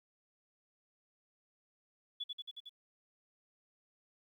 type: tone with echo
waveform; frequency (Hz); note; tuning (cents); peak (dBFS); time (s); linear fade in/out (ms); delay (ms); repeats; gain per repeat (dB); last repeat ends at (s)
sine; 3422; A7; -49; -36; 2.2-2.24; 10; 91; 5; -2; 2.695
effects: 12-bit